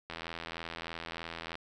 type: click train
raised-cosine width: 0.3 ms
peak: -23 dBFS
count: 122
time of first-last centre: 0.1-1.554 s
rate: 83.2 Hz
effects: none